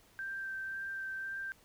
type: tone with vibrato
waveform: sine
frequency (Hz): 1568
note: G6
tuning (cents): 0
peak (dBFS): -37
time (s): 0.19-1.52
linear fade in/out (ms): 0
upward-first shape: sine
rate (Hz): 1.9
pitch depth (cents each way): 12
effects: pink hiss -64 dBFS RMS until 1.64 s